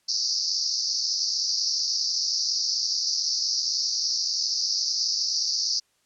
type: band-pass noise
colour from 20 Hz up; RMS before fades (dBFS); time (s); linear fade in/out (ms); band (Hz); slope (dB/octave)
white; -26; 0.08-5.8; 10; 4500 to 5800; 96
effects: white hiss -68 dBFS RMS until 6.05 s + low-pass 9000 Hz 12 dB/octave